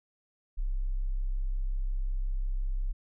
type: tone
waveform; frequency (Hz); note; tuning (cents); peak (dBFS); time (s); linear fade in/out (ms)
sine; 32.8; C1; +5; -27; 0.57-2.93; 20
effects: none